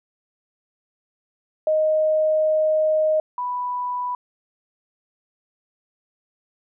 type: tone pair in turn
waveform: sine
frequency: 622.3 / 987.8 Hz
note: D#5 / B5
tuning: 0 / 0 cents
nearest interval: minor sixth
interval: 800 cents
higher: second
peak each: -16 / -23 dBFS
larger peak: first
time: 1.67-3.2 / 3.38-4.15 s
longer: first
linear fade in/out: 2 ms
effects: none